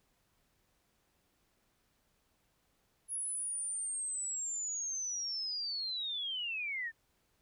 sine linear sweep, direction down, 10548 to 1760 Hz, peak -35 dBFS, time 3.08-6.92 s, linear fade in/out 50 ms, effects pink hiss -75 dBFS RMS until 7.41 s

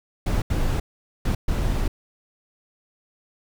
brown noise bursts at uneven times, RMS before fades -22 dBFS, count 4, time 0.26-0.42 / 0.5-0.8 / 1.25-1.35 / 1.48-1.88 s, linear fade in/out 5 ms, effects none

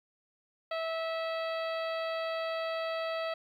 harmonic tone, 652 Hz, E5, 19 cents flat, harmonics 1 / 2 / 3 / 4 / 5 / 6 / 7, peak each -33 / -39 / -43 / -45 / -47 / -49 / -50 dBFS, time 0.71-3.34 s, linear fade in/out 5 ms, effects 11-bit

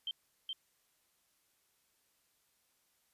sine tone with echo, 3136 Hz, G7, in tune, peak -35 dBFS, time 0.07-0.11 s, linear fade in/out 2 ms, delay 420 ms, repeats 1, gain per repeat -2 dB, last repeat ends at 0.53 s, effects white hiss -75 dBFS RMS until 3.13 s + resampled to 32000 Hz

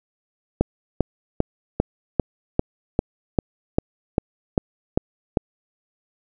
click train, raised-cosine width 2 ms, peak -3 dBFS, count 13, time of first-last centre 0.61-5.372 s, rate 2.52 Hz, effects none

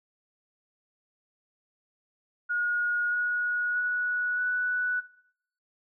sine tone with pitch steps, 1441 / 1454.4 / 1467.9 / 1481.5 Hz, F#6 / F#6 / F#6 / F#6, -46 / -30 / -14 / +2 cents, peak -25 dBFS, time 2.49-5.01 s, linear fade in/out 20 ms, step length 630 ms, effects noise-tail reverb RT60 0.7 s tail -18 dB re dry

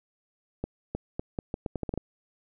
accelerating click train, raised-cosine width 2 ms, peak -17 dBFS, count 11, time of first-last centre 0.64-1.976 s, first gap 310 ms, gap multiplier 0.79, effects none

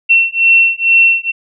sine beating tone pair, 2709 / 2711.2 Hz, E7 / E7, +47 / +48 cents, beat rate 2.2 Hz, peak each -10 dBFS, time 0.09-1.32 s, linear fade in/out 20 ms, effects none

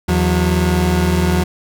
30% pulse tone pair together, 80.5 / 180.72 Hz, E2 / F#3, -41 / -40 cents, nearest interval octave + major second, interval 1401 cents, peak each -13 dBFS, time 0.08-1.44 s, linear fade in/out 10 ms, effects none

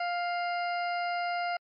harmonic tone, 701 Hz, F5, 6 cents sharp, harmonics 1 / 2 / 3 / 4 / 6 / 7, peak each -30 / -37 / -39 / -45 / -51 / -47 dBFS, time 0-1.57 s, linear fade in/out 5 ms, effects AAC 64 kbps

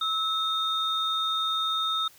sine tone pair together, 1300 / 3670 Hz, E6 / A#7, -24 / -28 cents, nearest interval octave + tritone, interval 1796 cents, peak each -27 / -26 dBFS, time 0.01-2.08 s, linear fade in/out 5 ms, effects tanh soft clip ceiling -18 dBFS + white hiss -55 dBFS RMS until 2.18 s

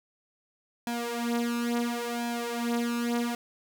sawtooth tone with flanger, 237 Hz, A#3, 29 cents sharp, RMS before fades -30 dBFS, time 0.87-3.35 s, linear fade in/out 2 ms, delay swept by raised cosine 1.2 to 5 ms, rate 0.72 Hz, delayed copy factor +0.8, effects none

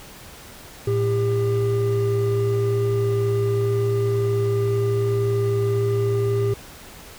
triangle tone pair together, 112.61 / 399.8 Hz, A2 / G4, +41 / +34 cents, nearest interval octave + minor seventh, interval 2193 cents, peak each -19 dBFS, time 0.87-6.54 s, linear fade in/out 5 ms, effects pink hiss -42 dBFS RMS until 7.18 s

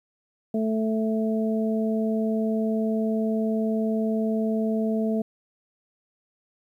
harmonic tone, 220 Hz, A3, in tune, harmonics 1 / 2 / 3, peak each -23 / -29 / -31 dBFS, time 0.54-5.22 s, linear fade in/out 5 ms, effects 10-bit

